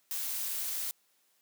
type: noise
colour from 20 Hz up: blue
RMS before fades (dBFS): -35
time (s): 0.11-0.91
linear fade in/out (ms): 0
effects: white hiss -71 dBFS RMS until 1.41 s + high-pass 200 Hz 12 dB/octave

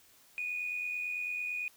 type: tone with amplitude modulation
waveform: sine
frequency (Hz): 2466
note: D#7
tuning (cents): -16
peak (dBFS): -30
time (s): 0.38-1.68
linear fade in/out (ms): 0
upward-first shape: sine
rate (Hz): 89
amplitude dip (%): 55
effects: tanh soft clip ceiling -27 dBFS + white hiss -62 dBFS RMS until 1.76 s

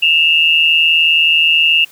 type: tone pair together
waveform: sine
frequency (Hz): 2673 / 2832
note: E7 / F7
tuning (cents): +23 / +23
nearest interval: minor second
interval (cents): 100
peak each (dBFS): -11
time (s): 0.02-1.85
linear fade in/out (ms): 10
effects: white hiss -44 dBFS RMS until 1.91 s

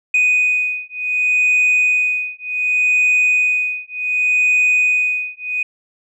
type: beating tone pair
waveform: sine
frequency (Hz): 2489 / 2489.67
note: D#7 / D#7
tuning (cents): 0 / 0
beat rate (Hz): 0.67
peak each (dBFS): -15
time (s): 0.14-5.63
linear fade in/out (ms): 5
effects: tanh soft clip ceiling -9 dBFS

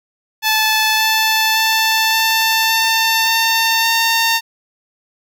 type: tone with pitch steps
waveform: 10% pulse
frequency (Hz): 871 / 877.6 / 884.2 / 890.8 / 897.6 / 904.3 / 911.1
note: A5 / A5 / A5 / A5 / A5 / A5 / A#5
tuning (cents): -18 / -5 / +8 / +21 / +34 / +47 / -40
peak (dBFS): -4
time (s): 0.42-4.41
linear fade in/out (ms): 50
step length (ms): 570
effects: none

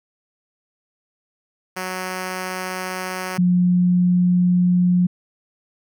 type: tone pair in turn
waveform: 5% pulse / sine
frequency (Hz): 185 / 178.8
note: F#3 / F3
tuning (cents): 0 / +41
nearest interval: minor second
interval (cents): 59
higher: first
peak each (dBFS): -14 / -13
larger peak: second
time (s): 1.76-3.38 / 3.38-5.07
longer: second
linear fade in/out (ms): 10
effects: none

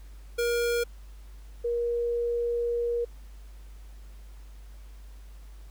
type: tone pair in turn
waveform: square / sine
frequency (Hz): 474.1 / 474.1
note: A#4 / A#4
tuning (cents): +29 / +29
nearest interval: unison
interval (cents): 0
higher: neither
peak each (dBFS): -25 / -25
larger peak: neither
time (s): 0.38-0.84 / 1.64-3.05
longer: second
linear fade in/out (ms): 10
effects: added 50 Hz sine -43 dBFS peak until 5.7 s + pink hiss -60 dBFS RMS until 5.7 s

